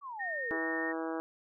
sine exponential sweep, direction down, 1172 to 382.5 Hz, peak -39 dBFS, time 0.01-0.59 s, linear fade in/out 50 ms
sine tone with vibrato, 1837 Hz, A#6, 26 cents flat, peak -34 dBFS, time 0.19-0.93 s, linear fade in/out 20 ms, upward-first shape triangle, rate 4.7 Hz, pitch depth 9 cents each way
harmonic tone, 162.4 Hz, E3, 26 cents flat, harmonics 2 / 3 / 4 / 5 / 6 / 7 / 8 / 9 / 10, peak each -36 / -40 / -42 / -44 / -46 / -47 / -48 / -49 / -50 dBFS, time 0.51-1.2 s, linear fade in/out 0 ms
effects none

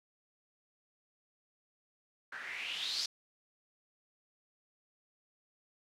blue noise with low-pass filter sweep, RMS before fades -39 dBFS, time 2.32-3.06 s, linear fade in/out 5 ms, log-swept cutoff 1500 to 5100 Hz, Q 5.6, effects none

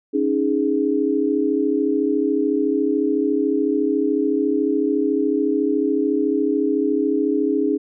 sine chord, C# suspended second, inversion none, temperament equal, 277.2 / 311.1 / 415.3 Hz, C#4 / D#4 / G#4, 0 / 0 / 0 cents, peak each -21 dBFS, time 0.13-7.78 s, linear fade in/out 20 ms, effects none

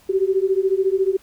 sine beating tone pair, 376.4 / 390.4 Hz, F#4 / G4, +30 / -7 cents, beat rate 14 Hz, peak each -19 dBFS, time 0.09-1.17 s, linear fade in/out 10 ms, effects pink hiss -53 dBFS RMS until 1.22 s

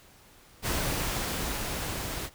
pink noise with level ramp, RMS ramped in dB -29 to -35 dBFS, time 0.62-2.3 s, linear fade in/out 50 ms, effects pink hiss -56 dBFS RMS until 2.34 s

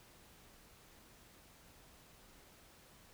silence, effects pink hiss -62 dBFS RMS until 3.13 s

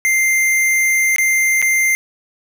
square tone with dropouts, 2093 Hz, C7, in tune, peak -13 dBFS, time 0.05-1.95 s, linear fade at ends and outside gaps 0 ms, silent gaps 1.161-1.183 / 1.617-1.625 s, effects none

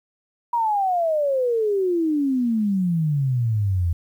sine exponential sweep, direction down, 965 to 82.41 Hz, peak -18 dBFS, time 0.53-3.93 s, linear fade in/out 5 ms, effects 9-bit

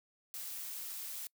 blue noise, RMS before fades -43 dBFS, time 0.34-1.27 s, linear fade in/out 0 ms, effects noise-tail reverb RT60 0.1 s tail -25 dB re dry

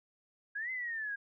sine exponential two-way sweep, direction up then down, 1612 to 2072 to 1612 Hz, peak -35 dBFS, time 0.55-1.16 s, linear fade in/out 10 ms, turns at 0.71 s, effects none

